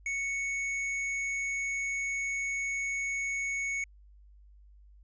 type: tone with tanh clipping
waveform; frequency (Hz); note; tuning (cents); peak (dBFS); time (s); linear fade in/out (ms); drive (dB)
sine; 2217; C#7; 0; -32; 0.06-3.84; 2; 16
effects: added 50 Hz sine -53 dBFS peak until 5.03 s + resampled to 16000 Hz